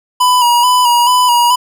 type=tone with vibrato; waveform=square; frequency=977 Hz; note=B5; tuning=19 cents flat; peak=-8 dBFS; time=0.2-1.56 s; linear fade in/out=10 ms; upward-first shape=square; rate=2.3 Hz; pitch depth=36 cents each way; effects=none